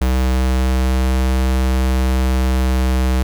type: tone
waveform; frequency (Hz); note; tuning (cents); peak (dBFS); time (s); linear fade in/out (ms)
square; 64.3; C2; -30; -14; 0.01-3.23; 5
effects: none